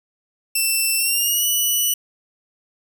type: tone with pitch glide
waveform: 5% pulse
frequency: 2680 to 2957 Hz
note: E7 to F#7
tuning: +28 to -2 cents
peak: -9 dBFS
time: 0.55-1.94 s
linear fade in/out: 5 ms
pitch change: +170 cents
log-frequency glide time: 0.97-1.46 s
effects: none